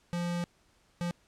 square tone bursts at uneven times, 173.7 Hz, F3, 9 cents flat, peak -31 dBFS, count 2, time 0.13-0.44 / 1.01-1.11 s, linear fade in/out 0 ms, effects pink hiss -67 dBFS RMS until 1.27 s + low-pass 9000 Hz 12 dB/octave

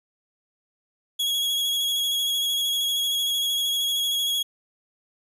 40% pulse tone with vibrato, 3322 Hz, G#7, in tune, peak -21 dBFS, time 1.19-4.43 s, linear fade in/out 10 ms, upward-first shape square, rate 13 Hz, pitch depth 16 cents each way, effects none

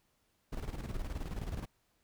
brown noise with tremolo, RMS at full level -37 dBFS, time 0.52-1.66 s, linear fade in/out 10 ms, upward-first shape square, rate 19 Hz, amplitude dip 60%, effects pink hiss -75 dBFS RMS until 2.03 s

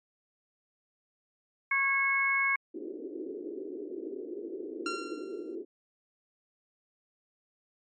harmonic tone, 548 Hz, C#5, 20 cents flat, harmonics 2 / 3 / 4, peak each -32 / -32 / -26 dBFS, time 1.71-2.56 s, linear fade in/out 5 ms
pink band-pass noise, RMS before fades -39 dBFS, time 2.74-5.65 s, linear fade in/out 20 ms, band 310 to 420 Hz, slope 48 dB/octave
sawtooth tone with exponential decay, 1376 Hz, F6, 26 cents flat, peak -27 dBFS, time 4.86-5.55 s, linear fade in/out 2 ms, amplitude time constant 150 ms
effects MP3 32 kbps

